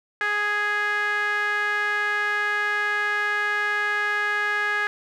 sawtooth tone with band-pass filter, 415.3 Hz, G#4, in tune, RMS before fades -24 dBFS, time 0.21-4.87 s, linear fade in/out 0 ms, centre 1700 Hz, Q 4.4, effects none

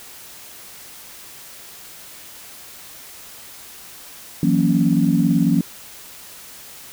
sine chord, F# dominant seventh, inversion third, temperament equal with one note detuned, 164.81 / 182.98 / 233.1 / 277.2 Hz, E3 / F#3 / A#3 / C#4, 0 / -19 / 0 / 0 cents, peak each -19 dBFS, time 4.43-5.61 s, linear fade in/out 2 ms, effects tanh soft clip ceiling -3 dBFS + white hiss -40 dBFS RMS until 6.92 s

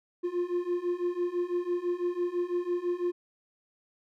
triangle beating tone pair, 349.2 / 355.2 Hz, F4 / F4, 0 / +29 cents, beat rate 6 Hz, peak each -30 / -28 dBFS, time 0.23-3.12 s, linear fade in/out 20 ms, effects none

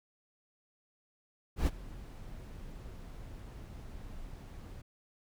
brown noise with ADSR envelope, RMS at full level -26 dBFS, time 1.56-4.82 s, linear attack 110 ms, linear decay 29 ms, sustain -20 dB, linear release 10 ms, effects none

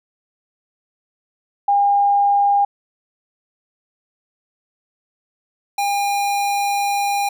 sine / square tone pair in turn, 807 / 807 Hz, G#5 / G#5, -50 / -50 cents, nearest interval unison, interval 0 cents, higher neither, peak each -12 / -18 dBFS, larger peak first, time 1.68-2.65 / 5.78-7.29 s, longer second, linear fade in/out 5 ms, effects none

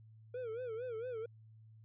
triangle tone with vibrato, 472.9 Hz, A#4, 25 cents sharp, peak -37 dBFS, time 0.34-1.26 s, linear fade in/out 5 ms, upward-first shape sine, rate 4.4 Hz, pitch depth 140 cents each way, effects added 110 Hz sine -56 dBFS peak until 1.84 s + resampled to 8000 Hz

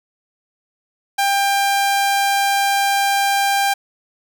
sawtooth tone, 795 Hz, G5, 24 cents sharp, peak -11 dBFS, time 1.18-3.74 s, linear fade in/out 10 ms, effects none

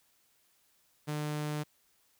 sawtooth tone, 150 Hz, D3, 37 cents sharp, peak -29 dBFS, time 1.07-1.64 s, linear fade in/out 20 ms, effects white hiss -70 dBFS RMS until 2.19 s

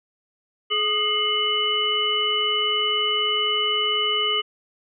harmonic tone with a mistuned harmonic, 424.5 Hz, G#4, 38 cents sharp, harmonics 1 / 3 / 5 / 7, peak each -29 / -27 / -29 / -21 dBFS, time 0.7-4.42 s, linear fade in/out 20 ms, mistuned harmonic 3, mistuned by -56 cents, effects none

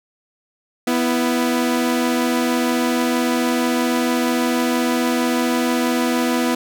sawtooth tone pair together, 246.9 / 331.3 Hz, B3 / E4, 0 / +9 cents, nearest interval perfect fourth, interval 509 cents, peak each -14 / -18 dBFS, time 0.87-6.55 s, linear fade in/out 5 ms, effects none

